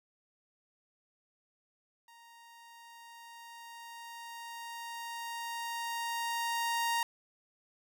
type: tone with level ramp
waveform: sawtooth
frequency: 932.3 Hz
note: A#5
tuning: in tune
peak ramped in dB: -52 to -25 dBFS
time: 2.08-7.03 s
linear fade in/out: 2 ms
effects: none